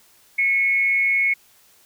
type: tone with frequency modulation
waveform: sine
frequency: 2192 Hz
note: C#7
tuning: 20 cents flat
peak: -16 dBFS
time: 0.38-1.34 s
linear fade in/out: 10 ms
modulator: 202 Hz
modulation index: 0.32
effects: white hiss -55 dBFS RMS until 1.85 s